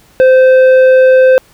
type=tone with tanh clipping; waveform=sine; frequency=518 Hz; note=C5; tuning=17 cents flat; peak=-4 dBFS; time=0.2-1.38 s; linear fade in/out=0 ms; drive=8 dB; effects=pink hiss -46 dBFS RMS until 1.53 s